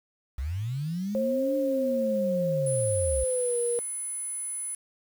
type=linear two-way sweep; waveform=sine; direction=up then down; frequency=59.3 to 293.7 to 59.3 Hz; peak=-28 dBFS; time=0.38-3.24 s; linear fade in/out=5 ms; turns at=1.56 s
type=tone with pitch glide; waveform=sine; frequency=535 to 476.6 Hz; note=C5 to A#4; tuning=+38 to +38 cents; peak=-25 dBFS; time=1.15-3.79 s; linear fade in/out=0 ms; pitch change=-200 cents; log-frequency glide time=3.16-3.58 s
type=tone; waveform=sine; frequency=10040 Hz; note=D#9; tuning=15 cents sharp; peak=-31 dBFS; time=2.66-4.75 s; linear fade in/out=5 ms
effects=8-bit